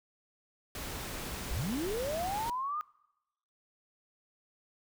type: noise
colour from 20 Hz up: pink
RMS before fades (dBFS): -40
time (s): 0.75-2.5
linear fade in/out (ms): 2
type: linear sweep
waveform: sine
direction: up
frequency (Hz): 38.32 to 1246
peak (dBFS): -32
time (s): 1.51-2.81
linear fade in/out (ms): 0
effects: noise-tail reverb RT60 0.9 s tail -23 dB re dry